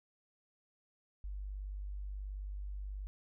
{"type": "tone", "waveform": "sine", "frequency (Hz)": 49.3, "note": "G1", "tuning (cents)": 11, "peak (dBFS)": -39, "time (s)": [1.24, 3.07], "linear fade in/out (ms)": 0, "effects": []}